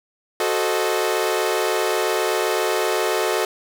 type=chord; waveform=sawtooth; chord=F# diminished seventh; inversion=none; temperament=equal with one note detuned; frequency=370 / 437.7 / 523.3 / 622.3 Hz; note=F#4 / A4 / C5 / Eb5; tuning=0 / -9 / 0 / 0 cents; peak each=-20 / -19 / -24 / -22 dBFS; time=0.4-3.45 s; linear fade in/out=2 ms; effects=8-bit